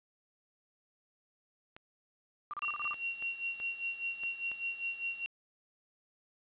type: clicks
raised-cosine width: 0.3 ms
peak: -32 dBFS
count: 7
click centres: 1.765 / 2.844 / 2.942 / 3.224 / 3.601 / 4.235 / 4.516 s
type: tone bursts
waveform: sine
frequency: 1191 Hz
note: D6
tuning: 24 cents sharp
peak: -36 dBFS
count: 8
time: 2.51-2.934 s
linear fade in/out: 0 ms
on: 25 ms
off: 32 ms
type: tone with tremolo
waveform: sine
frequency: 2746 Hz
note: F7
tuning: 30 cents flat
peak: -32 dBFS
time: 2.62-5.26 s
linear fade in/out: 0 ms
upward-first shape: sine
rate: 5 Hz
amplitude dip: 75%
effects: resampled to 8000 Hz + 10-bit